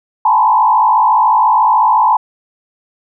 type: tone with frequency modulation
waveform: sine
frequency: 932.3 Hz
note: A#5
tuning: in tune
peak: -7 dBFS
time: 0.25-2.17 s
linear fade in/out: 5 ms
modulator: 54 Hz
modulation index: 1.8
effects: none